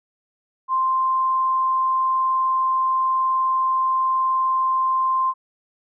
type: tone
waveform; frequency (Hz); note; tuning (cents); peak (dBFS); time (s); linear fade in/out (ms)
sine; 1046.5; C6; 0; -17; 0.68-5.34; 50
effects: none